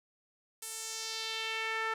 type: tone with band-pass filter sweep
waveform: sawtooth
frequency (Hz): 445.2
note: A4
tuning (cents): +20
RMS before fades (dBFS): -37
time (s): 0.62-1.94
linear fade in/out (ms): 5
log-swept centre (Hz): 10000 to 1500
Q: 1.9
effects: none

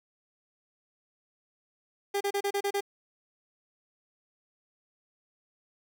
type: tone bursts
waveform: 30% pulse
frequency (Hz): 401.8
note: G4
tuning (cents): +43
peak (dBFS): -24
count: 7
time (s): 2.14-2.808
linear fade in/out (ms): 10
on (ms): 68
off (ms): 32
effects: 10-bit

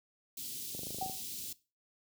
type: band-stop noise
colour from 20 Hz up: white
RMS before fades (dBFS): -42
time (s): 0.37-1.53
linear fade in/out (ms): 5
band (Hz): 350 to 3200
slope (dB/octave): 24
type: clicks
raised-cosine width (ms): 2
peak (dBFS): -31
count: 10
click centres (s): 0.749 / 0.792 / 0.833 / 0.869 / 0.906 / 0.946 / 0.985 / 1.025 / 1.061 / 1.097
type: tone with exponential decay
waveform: sine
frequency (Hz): 760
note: F#5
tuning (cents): +46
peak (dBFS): -31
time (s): 1.01-1.23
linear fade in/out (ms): 5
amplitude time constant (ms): 47
effects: noise-tail reverb RT60 0.3 s tail -19 dB re dry + high-pass 80 Hz 12 dB/octave

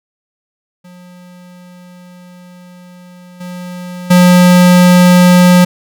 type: tone with level steps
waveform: square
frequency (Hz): 179.1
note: F3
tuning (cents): +44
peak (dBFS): -35 / -24 / -4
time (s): 0.84-5.65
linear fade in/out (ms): 10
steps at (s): 3.4 / 4.1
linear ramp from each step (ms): 10
effects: none

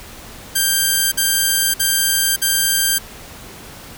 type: tone bursts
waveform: 5% pulse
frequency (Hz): 1581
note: G6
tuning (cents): +14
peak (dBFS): -3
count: 4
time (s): 0.55-2.986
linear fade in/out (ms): 10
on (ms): 570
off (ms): 52
effects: pink hiss -37 dBFS RMS until 3.97 s

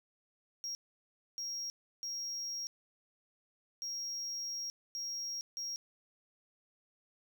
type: tone bursts at uneven times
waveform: triangle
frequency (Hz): 5600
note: F8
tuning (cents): +4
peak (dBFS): -36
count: 6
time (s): 0.64-0.75 / 1.38-1.7 / 2.03-2.67 / 3.82-4.7 / 4.95-5.41 / 5.57-5.76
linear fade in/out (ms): 0
effects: none

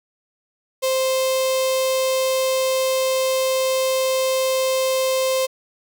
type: tone with notch filter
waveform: sawtooth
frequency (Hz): 523.3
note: C5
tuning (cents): 0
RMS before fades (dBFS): -20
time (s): 0.82-5.47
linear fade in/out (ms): 20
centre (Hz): 1500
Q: 0.85
effects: none

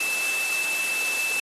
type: tone in noise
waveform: sine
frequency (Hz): 2637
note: E7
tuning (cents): 0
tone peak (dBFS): -25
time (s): 0-1.4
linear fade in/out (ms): 5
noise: white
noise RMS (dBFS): -30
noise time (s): 0-1.4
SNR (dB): +2
effects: high-pass 300 Hz 12 dB/octave + AAC 32 kbps

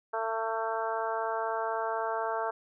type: harmonic tone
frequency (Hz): 224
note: A3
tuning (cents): +31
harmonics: 2 / 3 / 4 / 5 / 6 / 7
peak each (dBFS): -36 / -34 / -34 / -38 / -38 / -41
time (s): 0.13-2.51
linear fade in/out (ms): 10
effects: none

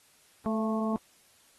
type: harmonic tone with a mistuned harmonic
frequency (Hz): 218.8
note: A3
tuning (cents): -9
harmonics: 1 / 2 / 3 / 4 / 5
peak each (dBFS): -28 / -36 / -35 / -40 / -37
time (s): 0.46-0.96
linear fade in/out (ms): 0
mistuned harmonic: 3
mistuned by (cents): +34
effects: white hiss -62 dBFS RMS until 1.58 s + AAC 32 kbps

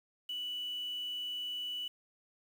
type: tone with quantisation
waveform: sine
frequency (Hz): 2960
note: F#7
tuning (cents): 0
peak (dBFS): -36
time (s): 0.29-1.88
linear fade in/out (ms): 5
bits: 9
effects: none

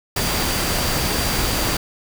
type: tone in noise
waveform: sine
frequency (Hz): 4699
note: D8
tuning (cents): 0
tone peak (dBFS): -30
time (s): 0.16-1.77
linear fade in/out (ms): 5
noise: pink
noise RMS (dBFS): -21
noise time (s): 0.16-1.77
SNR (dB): -12
effects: none

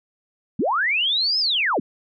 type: linear two-way sweep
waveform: sine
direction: up then down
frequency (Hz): 155.9 to 5274 to 155.9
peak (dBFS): -18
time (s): 0.59-1.8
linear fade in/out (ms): 5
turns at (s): 1.39
effects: none

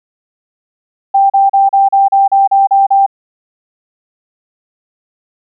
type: tone bursts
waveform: sine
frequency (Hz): 787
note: G5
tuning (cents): +7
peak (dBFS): -5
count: 10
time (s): 1.14-3.064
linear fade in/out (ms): 10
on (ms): 160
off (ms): 36
effects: none

